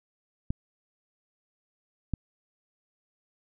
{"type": "clicks", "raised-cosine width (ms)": 5, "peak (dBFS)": -16, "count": 2, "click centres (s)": [0.505, 2.137], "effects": []}